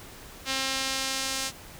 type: tone with band-pass filter sweep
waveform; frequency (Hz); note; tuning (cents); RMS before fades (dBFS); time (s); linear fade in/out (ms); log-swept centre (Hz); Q
sawtooth; 266.5; C4; +32; -30; 0.45-1.52; 50; 4100 to 6600; 0.9
effects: pink hiss -46 dBFS RMS until 1.79 s

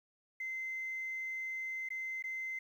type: tone with dropouts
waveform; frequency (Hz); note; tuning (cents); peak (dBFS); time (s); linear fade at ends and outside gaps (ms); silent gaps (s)
sine; 2069; C7; -20; -36; 0.4-2.59; 5; 1.889-1.903 / 2.225-2.239
effects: tanh soft clip ceiling -32 dBFS + 11-bit

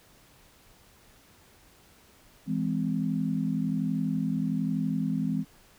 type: chord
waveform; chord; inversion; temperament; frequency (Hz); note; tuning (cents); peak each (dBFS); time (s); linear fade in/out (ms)
sine; E augmented; none; just; 164.81 / 206 / 257.5; E3 / G#3 / B#3; 0 / -14 / -28; -30; 2.46-5.45; 50
effects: pink hiss -58 dBFS RMS until 5.78 s

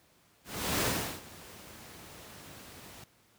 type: noise with ADSR envelope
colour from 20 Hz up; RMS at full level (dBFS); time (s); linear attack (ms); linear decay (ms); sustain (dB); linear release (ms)
pink; -28; 0.44-3.04; 370; 390; -21; 3
effects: pink hiss -65 dBFS RMS until 3.38 s + high-pass 80 Hz 12 dB/octave

